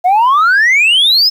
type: exponential sweep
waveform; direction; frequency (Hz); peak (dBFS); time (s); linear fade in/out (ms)
sine; up; 698.5 to 5274; -4; 0.04-1.3; 20
effects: tanh soft clip ceiling -5 dBFS + 7-bit